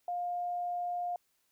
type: tone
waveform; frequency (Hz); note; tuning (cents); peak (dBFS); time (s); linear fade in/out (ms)
sine; 707; F5; +21; -32; 0.08-1.16; 2
effects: white hiss -75 dBFS RMS until 1.51 s